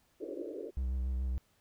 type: band-pass noise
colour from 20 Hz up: pink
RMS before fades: -41 dBFS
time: 0.2-0.71 s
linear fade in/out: 20 ms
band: 290 to 580 Hz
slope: 96 dB/octave
type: tone with vibrato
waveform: triangle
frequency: 64 Hz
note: C2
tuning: 38 cents flat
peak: -29 dBFS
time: 0.77-1.38 s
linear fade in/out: 0 ms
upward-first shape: sine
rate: 7 Hz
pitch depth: 40 cents each way
effects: pink hiss -71 dBFS RMS until 1.6 s